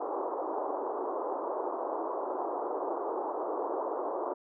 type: band-pass noise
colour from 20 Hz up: pink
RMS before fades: -34 dBFS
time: 0-4.34 s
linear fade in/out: 10 ms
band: 330 to 1100 Hz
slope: 48 dB/octave
effects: none